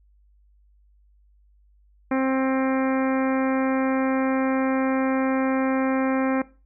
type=harmonic tone; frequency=264.3 Hz; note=C4; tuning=18 cents sharp; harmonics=1 / 2 / 3 / 4 / 5 / 6 / 7 / 8 / 9; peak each=-21 / -27 / -31 / -33 / -35 / -37 / -38 / -39 / -40 dBFS; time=2.11-6.42 s; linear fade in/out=5 ms; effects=noise-tail reverb RT60 0.3 s tail -18 dB re dry + added 50 Hz sine -55 dBFS peak until 6.65 s